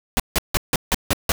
pink noise bursts, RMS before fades -18 dBFS, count 7, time 0.17-1.319 s, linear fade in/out 0 ms, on 27 ms, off 160 ms, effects none

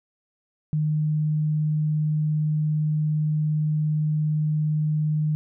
sine tone, 152.9 Hz, D#3, 30 cents flat, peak -20 dBFS, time 0.73-5.35 s, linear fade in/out 0 ms, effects none

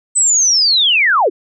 sine linear sweep, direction down, 8170 to 293.7 Hz, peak -9 dBFS, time 0.15-1.3 s, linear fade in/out 20 ms, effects none

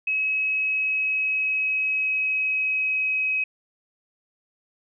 sine tone with pitch glide, 2562 to 2541 Hz, E7 to D#7, -50 to +36 cents, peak -21 dBFS, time 0.07-3.44 s, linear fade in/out 5 ms, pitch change -14 cents, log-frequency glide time 0.3-3.16 s, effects none

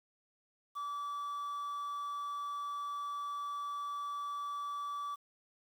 triangle tone with quantisation, 1154 Hz, D6, 31 cents flat, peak -35 dBFS, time 0.75-5.16 s, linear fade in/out 20 ms, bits 10, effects none

